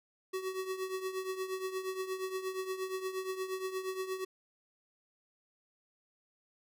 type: tone with tremolo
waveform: square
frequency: 376.8 Hz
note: F#4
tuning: 32 cents sharp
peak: -33 dBFS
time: 0.33-4.25 s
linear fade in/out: 10 ms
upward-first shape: triangle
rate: 8.5 Hz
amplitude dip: 75%
effects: none